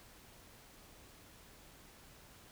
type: silence
effects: pink hiss -59 dBFS RMS until 2.51 s